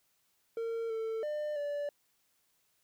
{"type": "tone with pitch steps", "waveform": "triangle", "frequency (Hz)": [457.4, 446.5, 600, 580], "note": ["A#4", "A4", "D5", "D5"], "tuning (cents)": [-33, 25, 37, -22], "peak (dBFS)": -31, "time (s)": [0.57, 1.89], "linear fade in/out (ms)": 2, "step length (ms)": 330, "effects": ["white hiss -74 dBFS RMS until 2.83 s"]}